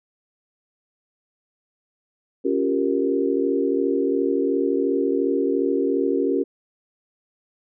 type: chord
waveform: sine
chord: G half-diminished seventh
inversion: second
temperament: equal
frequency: 277.2 / 349.2 / 392 / 466.2 Hz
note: Db4 / F4 / G4 / Bb4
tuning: 0 / 0 / 0 / 0 cents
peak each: -23 / -26 / -23 / -25 dBFS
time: 2.44-6.44 s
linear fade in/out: 20 ms
effects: none